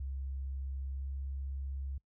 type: tone with pitch glide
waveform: sine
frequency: 67.3 to 67.96 Hz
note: C2 to C#2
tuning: +49 to -34 cents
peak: -36 dBFS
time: 0-1.98 s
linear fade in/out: 5 ms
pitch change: +17 cents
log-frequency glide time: 0.93-1.07 s
effects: noise-tail reverb RT60 0.1 s tail -23 dB re dry